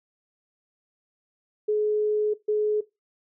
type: tone bursts at uneven times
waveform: sine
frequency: 423.6 Hz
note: G#4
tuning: 34 cents sharp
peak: -20 dBFS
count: 2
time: 1.68-2.34 / 2.48-2.81 s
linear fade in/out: 10 ms
effects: noise-tail reverb RT60 0.2 s tail -18 dB re dry